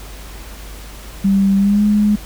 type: tone with pitch glide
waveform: sine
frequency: 196 to 208.9 Hz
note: G3 to G#3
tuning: 0 to +10 cents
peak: -10 dBFS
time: 1.24-2.16 s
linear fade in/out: 10 ms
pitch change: +110 cents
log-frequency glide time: 1.57-1.83 s
effects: added 50 Hz sine -32 dBFS peak until 2.25 s + pink hiss -37 dBFS RMS until 2.25 s